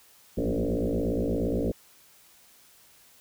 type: tone with frequency modulation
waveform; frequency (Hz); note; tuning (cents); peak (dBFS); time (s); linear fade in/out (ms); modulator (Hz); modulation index
sine; 110.4; A2; +6; -24; 0.37-1.72; 10; 57.3; 7.8
effects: white hiss -57 dBFS RMS until 3.2 s